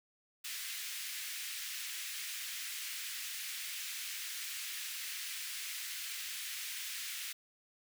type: high-pass noise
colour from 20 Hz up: pink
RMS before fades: -42 dBFS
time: 0.44-7.33 s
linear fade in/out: 10 ms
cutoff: 1900 Hz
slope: 24 dB/octave
effects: none